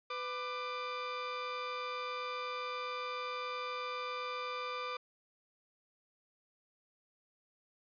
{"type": "tone pair together", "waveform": "sawtooth", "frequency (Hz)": [499.5, 1188], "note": ["B4", "D6"], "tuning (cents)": [20, 20], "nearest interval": "octave + minor third", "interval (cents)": 1500, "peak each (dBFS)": [-38, -35], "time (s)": [0.1, 4.97], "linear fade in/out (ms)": 5, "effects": ["resampled to 11025 Hz"]}